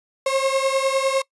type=beating tone pair; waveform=35% pulse; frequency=533 / 542.9 Hz; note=C5 / C#5; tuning=+32 / -36 cents; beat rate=9.9 Hz; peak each=-19 / -20 dBFS; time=0.26-1.22 s; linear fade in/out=5 ms; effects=noise-tail reverb RT60 0.1 s tail -22 dB re dry + resampled to 24000 Hz